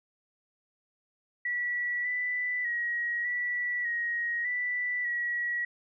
sine tone with pitch steps, 1945 / 1984 / 1899 / 1952 / 1886 / 1973 / 1921 Hz, B6 / B6 / A#6 / B6 / A#6 / B6 / B6, -27 / +7 / +32 / -21 / +20 / -2 / -48 cents, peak -28 dBFS, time 1.45-5.65 s, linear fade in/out 5 ms, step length 600 ms, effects none

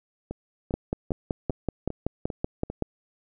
two click trains, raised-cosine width 2 ms, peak -12 / -19 dBFS, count 12 / 7, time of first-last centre 0.74-2.823 / 0.31-2.7 s, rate 5.28 / 2.51 Hz, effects none

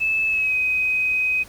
sine tone with pitch glide, 2615 to 2517 Hz, E7 to D#7, -15 to +19 cents, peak -18 dBFS, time 0-1.44 s, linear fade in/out 20 ms, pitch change -66 cents, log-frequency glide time 0.27-0.55 s, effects added 60 Hz sine -50 dBFS peak until 1.48 s + pink hiss -46 dBFS RMS until 1.48 s

